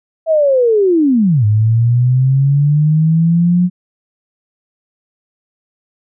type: linear two-way sweep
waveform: sine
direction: down then up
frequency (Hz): 659.3 to 103.83 to 181.3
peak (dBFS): -8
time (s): 0.26-3.7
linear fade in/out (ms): 50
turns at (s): 1.45
effects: none